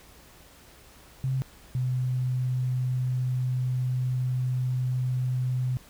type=tone pair in turn; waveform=sine; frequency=131.8 / 126.98 Hz; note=C3 / B2; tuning=+13 / +49 cents; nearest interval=minor second; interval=64 cents; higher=first; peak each=-24 dBFS; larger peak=neither; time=1.24-1.42 / 1.75-5.77 s; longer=second; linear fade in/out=0 ms; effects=added 60 Hz sine -58 dBFS peak until 5.89 s + pink hiss -53 dBFS RMS until 5.89 s